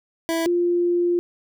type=tone pair in turn; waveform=25% pulse / sine; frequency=329.6 / 349.2 Hz; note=E4 / F4; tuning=0 / 0 cents; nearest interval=minor second; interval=100 cents; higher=second; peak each=-17 dBFS; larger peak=neither; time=0.29-0.46 / 0.46-1.19 s; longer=second; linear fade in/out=0 ms; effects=none